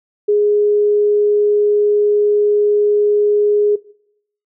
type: tone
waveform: sine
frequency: 415.3 Hz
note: G#4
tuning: in tune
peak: -10 dBFS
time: 0.28-3.76 s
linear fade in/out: 10 ms
effects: noise-tail reverb RT60 0.7 s tail -20 dB re dry